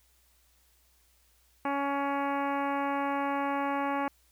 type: harmonic tone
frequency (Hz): 280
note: C#4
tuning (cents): +18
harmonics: 1 / 2 / 3 / 4 / 5 / 6 / 7 / 8 / 9 / 10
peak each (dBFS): -33 / -36 / -32 / -35 / -42 / -42 / -47 / -44 / -50 / -52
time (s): 1.65-4.08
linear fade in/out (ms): 2
effects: added 60 Hz sine -67 dBFS peak until 4.31 s + white hiss -67 dBFS RMS until 4.31 s